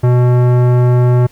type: tone with tanh clipping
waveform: sine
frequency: 123.47 Hz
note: B2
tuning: in tune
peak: -9 dBFS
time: 0.03-1.27 s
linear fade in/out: 10 ms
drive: 17 dB
effects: pink hiss -47 dBFS RMS until 1.31 s